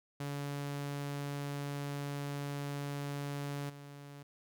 sawtooth tone with level steps, 142.6 Hz, C#3, 49 cents sharp, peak -33 / -44 dBFS, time 0.2-4.23 s, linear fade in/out 5 ms, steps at 3.69 s, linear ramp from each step 10 ms, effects none

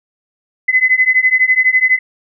sine beating tone pair, 2022 / 2034 Hz, B6 / C7, +40 / -50 cents, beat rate 12 Hz, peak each -12 dBFS, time 0.68-1.99 s, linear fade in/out 10 ms, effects none

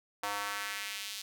square tone with high-pass filter sweep, 102.1 Hz, G#2, 29 cents flat, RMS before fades -38 dBFS, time 0.23-1.22 s, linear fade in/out 5 ms, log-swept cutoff 830 to 3900 Hz, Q 1.4, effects none

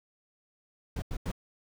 brown noise bursts, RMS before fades -33 dBFS, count 3, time 0.96-1.317 s, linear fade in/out 5 ms, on 61 ms, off 87 ms, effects none

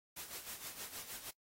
white noise with tremolo, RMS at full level -45 dBFS, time 0.16-1.31 s, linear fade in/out 10 ms, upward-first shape sine, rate 6.4 Hz, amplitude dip 65%, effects noise-tail reverb RT60 0.1 s tail -24 dB re dry + AAC 48 kbps

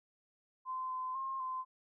sine tone with pitch steps, 1033 / 1027 / 1067 / 1033 Hz, C6 / C6 / C6 / C6, -22 / -33 / +34 / -22 cents, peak -36 dBFS, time 0.65-1.65 s, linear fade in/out 50 ms, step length 250 ms, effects none

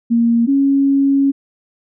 sine tone pair in turn, 233.1 / 276.1 Hz, A#3 / C#4, 0 / -7 cents, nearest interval minor third, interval 293 cents, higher second, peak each -10 dBFS, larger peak neither, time 0.1-0.47 / 0.47-1.32 s, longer second, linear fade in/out 20 ms, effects none

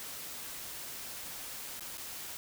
white noise with dropouts, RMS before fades -43 dBFS, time 0-2.37 s, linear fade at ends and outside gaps 0 ms, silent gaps 1.796-1.807 / 1.973-1.98 s, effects none

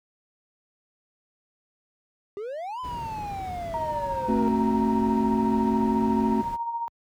triangle exponential two-way sweep, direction up then down, 392 to 1024 to 462 Hz, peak -29 dBFS, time 2.37-4.48 s, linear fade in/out 0 ms, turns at 2.8 s
brown noise, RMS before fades -35 dBFS, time 2.83-6.57 s, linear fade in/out 20 ms
sine tone with tremolo, 932.3 Hz, A#5, in tune, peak -25 dBFS, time 3.74-6.88 s, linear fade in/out 0 ms, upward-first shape sine, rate 14 Hz, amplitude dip 50%
triangle chord, F# diminished, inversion first, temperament just, 222 / 266.4 / 370 Hz, A3 / C4 / F#4, +16 / +31 / 0 cents, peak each -21 / -25 / -27 dBFS, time 4.28-6.42 s, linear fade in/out 10 ms
effects high-pass 60 Hz 12 dB/octave

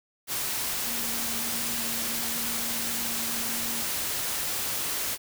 sine tone in noise, 231.5 Hz, A#3, 12 cents flat, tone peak -40 dBFS, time 0.83-3.85 s, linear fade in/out 50 ms, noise white, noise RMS -30 dBFS, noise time 0.27-5.18 s, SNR -13 dB, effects none

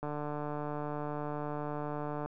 click train, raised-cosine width 1 ms, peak -24 dBFS, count 331, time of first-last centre 0.03-2.26 s, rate 148 Hz, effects none

